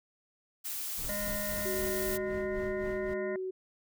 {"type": "noise", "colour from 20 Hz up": "blue", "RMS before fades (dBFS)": -37, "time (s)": [0.64, 2.18], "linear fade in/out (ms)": 20}
{"type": "noise with tremolo", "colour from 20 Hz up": "brown", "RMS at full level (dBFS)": -41, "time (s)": [0.98, 3.14], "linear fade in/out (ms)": 5, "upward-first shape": "sine", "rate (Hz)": 3.8, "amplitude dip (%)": 70}
{"type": "harmonic tone", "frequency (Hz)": 204.6, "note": "G#3", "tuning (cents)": -26, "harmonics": [1, 3, 5, 7, 9, 10], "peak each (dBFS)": [-41, -37, -48, -48, -43, -50], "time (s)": [1.09, 3.36], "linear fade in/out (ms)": 2}
{"type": "tone", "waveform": "sine", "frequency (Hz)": 374.3, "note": "F#4", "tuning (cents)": 20, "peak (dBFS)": -33, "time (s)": [1.65, 3.51], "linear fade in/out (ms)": 10}
{"effects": []}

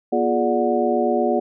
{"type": "tone cluster", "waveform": "sine", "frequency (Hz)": [240.8, 351, 419.4, 585, 732], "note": ["B3", "F4", "G#4", "D5", "F#5"], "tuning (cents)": [-44, 9, 17, -7, -19], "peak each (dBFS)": -23, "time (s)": [0.12, 1.4], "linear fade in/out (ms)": 10, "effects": []}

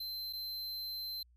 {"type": "tone with dropouts", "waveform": "square", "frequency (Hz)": 4100, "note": "C8", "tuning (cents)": -36, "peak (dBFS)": -39, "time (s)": [0, 1.23], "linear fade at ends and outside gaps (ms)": 5, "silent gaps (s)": [0.328, 0.332], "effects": ["added 60 Hz sine -62 dBFS peak until 1.36 s"]}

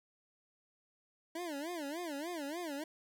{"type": "tone with vibrato", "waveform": "25% pulse", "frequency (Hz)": 314.4, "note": "D#4", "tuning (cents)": 18, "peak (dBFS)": -35, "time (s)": [1.35, 2.84], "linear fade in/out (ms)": 5, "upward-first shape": "sine", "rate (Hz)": 3.4, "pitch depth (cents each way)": 220, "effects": []}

